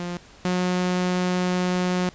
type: tone pair in turn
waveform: sawtooth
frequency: 175.7 / 181.06 Hz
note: F3 / F#3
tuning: +11 / -37 cents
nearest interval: minor second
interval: 52 cents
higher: second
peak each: -24 / -17 dBFS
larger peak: second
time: 0-0.17 / 0.45-2.09 s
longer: second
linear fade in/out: 0 ms
effects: pink hiss -49 dBFS RMS until 2.14 s + resampled to 16000 Hz